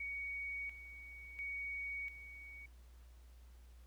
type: tone with tremolo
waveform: sine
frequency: 2242 Hz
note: C#7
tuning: 19 cents sharp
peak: -40 dBFS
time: 0-2.66 s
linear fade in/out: 5 ms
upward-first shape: square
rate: 0.72 Hz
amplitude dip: 70%
effects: added 60 Hz sine -56 dBFS peak until 3.86 s + pink hiss -71 dBFS RMS until 3.86 s